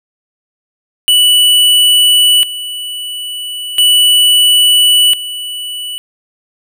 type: tone with tremolo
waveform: square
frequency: 2960 Hz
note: F#7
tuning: in tune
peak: -6 dBFS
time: 1.08-5.98 s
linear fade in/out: 0 ms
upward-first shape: square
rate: 0.37 Hz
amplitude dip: 80%
effects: none